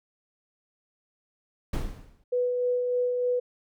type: noise with exponential decay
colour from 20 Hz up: brown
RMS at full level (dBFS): -24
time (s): 1.73-2.24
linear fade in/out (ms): 5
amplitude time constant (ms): 110
type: tone with tremolo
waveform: sine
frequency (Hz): 493.9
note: B4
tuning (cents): 0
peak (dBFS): -22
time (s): 2.32-3.4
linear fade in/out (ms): 10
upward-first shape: sine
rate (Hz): 3.3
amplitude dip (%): 30
effects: none